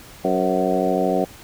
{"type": "harmonic tone with a mistuned harmonic", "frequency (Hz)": 93.1, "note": "F#2", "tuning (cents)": 11, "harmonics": [2, 3, 4, 5, 6, 7, 8], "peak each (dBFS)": [-25, -25, -25, -25, -25, -25, -25], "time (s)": [0.24, 1.25], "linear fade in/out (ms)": 10, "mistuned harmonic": 6, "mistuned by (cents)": -38, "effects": ["pink hiss -43 dBFS RMS until 1.43 s"]}